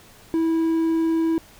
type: tone with vibrato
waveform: triangle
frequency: 326.4 Hz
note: E4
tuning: 17 cents flat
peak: -16 dBFS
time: 0.34-1.38 s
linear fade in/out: 0 ms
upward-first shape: sine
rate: 20 Hz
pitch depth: 9 cents each way
effects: pink hiss -49 dBFS RMS until 1.59 s